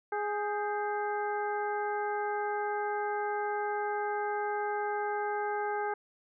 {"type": "harmonic tone with a mistuned harmonic", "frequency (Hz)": 415.3, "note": "G#4", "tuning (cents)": 0, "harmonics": [1, 2, 3, 4, 5], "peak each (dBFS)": [-34, -33, -41, -39, -48], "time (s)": [0.12, 5.94], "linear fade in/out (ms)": 5, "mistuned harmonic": 4, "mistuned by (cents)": -87, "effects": []}